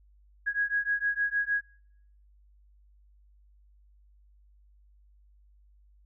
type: beating tone pair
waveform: sine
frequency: 1651 / 1657.5 Hz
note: G#6 / G#6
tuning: -11 / -4 cents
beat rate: 6.5 Hz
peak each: -29 dBFS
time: 0.46-1.62 s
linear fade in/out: 20 ms
effects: noise-tail reverb RT60 0.7 s tail -23 dB re dry + added 50 Hz sine -57 dBFS peak until 6.05 s